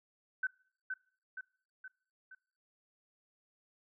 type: tone with echo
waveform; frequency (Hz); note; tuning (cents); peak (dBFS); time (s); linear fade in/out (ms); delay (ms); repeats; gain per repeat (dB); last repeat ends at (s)
sine; 1522; F#6; +48; -30; 0.43-0.47; 5; 470; 4; -5; 2.35
effects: noise-tail reverb RT60 0.5 s tail -23 dB re dry